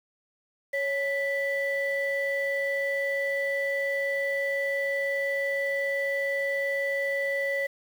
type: tone pair together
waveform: sine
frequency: 554.4 / 1975.7 Hz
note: C#5 / B6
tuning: 0 / 0 cents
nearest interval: octave + minor seventh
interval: 2200 cents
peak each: -27 dBFS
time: 0.73-7.67 s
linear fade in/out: 10 ms
effects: tanh soft clip ceiling -20 dBFS + 8-bit